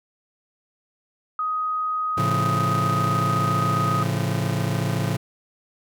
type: tone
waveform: sine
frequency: 1253 Hz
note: D#6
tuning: 12 cents sharp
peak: -22 dBFS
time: 1.39-4.03 s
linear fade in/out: 2 ms
type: chord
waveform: 40% pulse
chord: A augmented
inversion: none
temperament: just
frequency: 110 / 137.5 / 171.88 Hz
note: A2 / C#3 / E#3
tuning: 0 / -14 / -27 cents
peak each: -25 / -25 / -26 dBFS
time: 2.17-5.17 s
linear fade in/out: 10 ms
effects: none